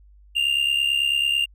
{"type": "tone with amplitude modulation", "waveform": "triangle", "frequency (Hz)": 2800, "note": "F7", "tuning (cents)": 4, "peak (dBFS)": -14, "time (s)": [0.35, 1.46], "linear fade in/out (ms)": 20, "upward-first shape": "sine", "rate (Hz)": 69.1, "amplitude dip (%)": 70, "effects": ["added 50 Hz sine -48 dBFS peak until 1.54 s"]}